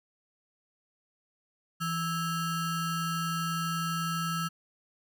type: ring-modulated tone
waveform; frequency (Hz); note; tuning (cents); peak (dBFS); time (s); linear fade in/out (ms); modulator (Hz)
square; 740; F#5; 0; -27; 1.8-4.49; 20; 574
effects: none